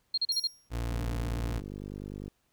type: tone bursts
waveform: sine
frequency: 4230 Hz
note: C8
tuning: 18 cents sharp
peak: -25 dBFS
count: 5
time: 0.14-0.473 s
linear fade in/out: 5 ms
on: 37 ms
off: 37 ms
type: tone with exponential decay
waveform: sawtooth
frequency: 5600 Hz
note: F8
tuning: 4 cents sharp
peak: -28 dBFS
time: 0.32-0.69 s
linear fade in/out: 1 ms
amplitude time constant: 80 ms
type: tone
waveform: 30% pulse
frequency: 58.27 Hz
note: A#1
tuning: in tune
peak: -28 dBFS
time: 0.7-1.62 s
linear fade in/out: 50 ms
type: click train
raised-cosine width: 3 ms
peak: -28 dBFS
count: 69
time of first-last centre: 0.92-2.28 s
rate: 50 Hz
effects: pink hiss -73 dBFS RMS until 2.52 s